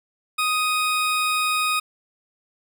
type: tone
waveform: 20% pulse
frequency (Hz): 1248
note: D#6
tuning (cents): +5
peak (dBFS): -15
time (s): 0.38-1.8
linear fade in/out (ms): 10
effects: none